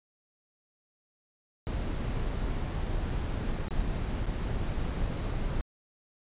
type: noise with dropouts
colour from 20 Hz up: brown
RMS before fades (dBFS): -31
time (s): 1.67-5.61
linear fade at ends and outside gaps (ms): 0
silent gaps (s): 3.096-3.102 / 3.683-3.708 / 4.258-4.266
effects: resampled to 8000 Hz